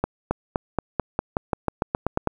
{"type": "accelerating click train", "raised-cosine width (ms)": 1, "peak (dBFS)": -7, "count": 14, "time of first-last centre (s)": [0.04, 2.273], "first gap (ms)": 270, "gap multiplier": 0.92, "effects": ["8-bit"]}